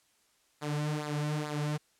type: tone with flanger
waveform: sawtooth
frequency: 149.6 Hz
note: D3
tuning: 32 cents sharp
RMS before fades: -33 dBFS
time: 0.61-1.78 s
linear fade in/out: 20 ms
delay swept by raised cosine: 0.33 to 4.33 ms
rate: 2.3 Hz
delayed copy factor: -0.7
effects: white hiss -69 dBFS RMS until 1.99 s + low-pass 10000 Hz 12 dB/octave